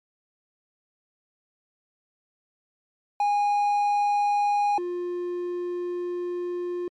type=tone pair in turn; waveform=triangle; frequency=821 / 353.5 Hz; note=G#5 / F4; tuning=-20 / +21 cents; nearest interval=octave + minor third; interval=1459 cents; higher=first; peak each=-18 / -25 dBFS; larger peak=first; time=3.2-4.78 / 4.78-6.88 s; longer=second; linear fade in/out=2 ms; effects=MP3 48 kbps